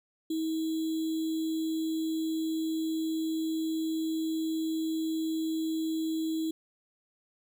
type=tone with sample-and-hold; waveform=sine; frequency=320.1 Hz; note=D#4; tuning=49 cents sharp; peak=-28 dBFS; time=0.3-6.51 s; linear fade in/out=5 ms; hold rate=3675 Hz; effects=none